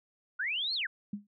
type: linear two-way sweep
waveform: sine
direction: up then down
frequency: 1385 to 4414 to 1385 Hz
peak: -30 dBFS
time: 0.39-0.87 s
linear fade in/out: 10 ms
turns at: 0.74 s
type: tone with exponential decay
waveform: sine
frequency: 204.7 Hz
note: G#3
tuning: 25 cents flat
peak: -30 dBFS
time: 1.13-1.27 s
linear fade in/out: 5 ms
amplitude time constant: 29 ms
effects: none